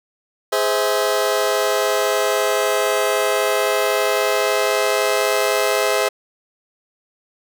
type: chord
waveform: sawtooth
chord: Ab augmented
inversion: none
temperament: just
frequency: 415.3 / 519.1 / 648.9 Hz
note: Ab4 / C5 / E5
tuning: 0 / -14 / -27 cents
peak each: -17 dBFS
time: 0.52-6.09 s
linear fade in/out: 10 ms
effects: none